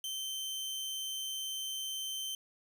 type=tone with amplitude modulation; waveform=sawtooth; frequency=3100 Hz; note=G7; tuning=20 cents flat; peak=-32 dBFS; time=0.04-2.35 s; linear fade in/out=2 ms; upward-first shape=sine; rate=138 Hz; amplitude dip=25%; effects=none